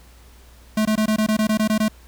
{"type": "tone bursts", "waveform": "square", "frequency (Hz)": 215.9, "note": "A3", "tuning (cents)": -33, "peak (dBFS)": -17, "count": 11, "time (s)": [0.77, 1.883], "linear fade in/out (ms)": 5, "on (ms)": 83, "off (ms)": 20, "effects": ["added 60 Hz sine -46 dBFS peak until 2.07 s", "pink hiss -52 dBFS RMS until 2.07 s"]}